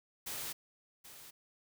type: noise with echo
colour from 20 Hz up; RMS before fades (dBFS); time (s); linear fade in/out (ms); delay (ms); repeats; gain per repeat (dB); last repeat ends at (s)
white; -41; 0.26-0.53; 10; 780; 1; -12; 1.31
effects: none